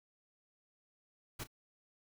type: noise with echo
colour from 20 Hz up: pink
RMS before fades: -42 dBFS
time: 1.39-1.44 s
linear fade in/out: 10 ms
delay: 33 ms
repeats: 1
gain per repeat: -15 dB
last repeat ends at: 1.473 s
effects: none